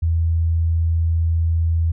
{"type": "tone", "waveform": "sine", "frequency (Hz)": 82.5, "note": "E2", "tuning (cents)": 2, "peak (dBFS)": -15, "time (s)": [0.02, 1.92], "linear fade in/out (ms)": 10, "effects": []}